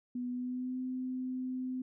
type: tone with pitch glide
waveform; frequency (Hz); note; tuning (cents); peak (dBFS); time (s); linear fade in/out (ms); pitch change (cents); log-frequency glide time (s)
sine; 246.9 to 255.9; B3 to C4; 0 to -38; -34; 0.15-1.82; 5; +62; 0.29-0.79
effects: none